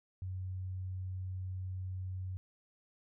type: tone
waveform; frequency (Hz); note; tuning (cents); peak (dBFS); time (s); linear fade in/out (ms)
sine; 93; F#2; +9; -37; 0.22-2.37; 0
effects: none